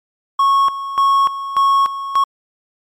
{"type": "tone with tremolo", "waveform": "triangle", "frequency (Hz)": 1100, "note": "C#6", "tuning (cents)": -14, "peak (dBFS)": -8, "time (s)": [0.39, 2.24], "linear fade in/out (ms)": 5, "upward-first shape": "square", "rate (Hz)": 1.7, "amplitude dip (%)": 75, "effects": ["MP3 96 kbps"]}